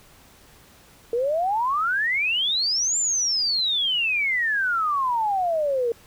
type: exponential two-way sweep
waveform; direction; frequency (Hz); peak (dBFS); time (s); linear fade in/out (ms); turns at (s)
sine; up then down; 455.4 to 7390 to 455.4; -20; 1.13-5.92; 2; 2.98
effects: pink hiss -52 dBFS RMS until 6.06 s